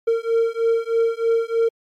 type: beating tone pair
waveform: triangle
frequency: 456.5 / 459.7 Hz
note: A#4 / A#4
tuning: -36 / -24 cents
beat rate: 3.2 Hz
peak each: -18 dBFS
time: 0.07-1.69 s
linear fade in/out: 10 ms
effects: MP3 64 kbps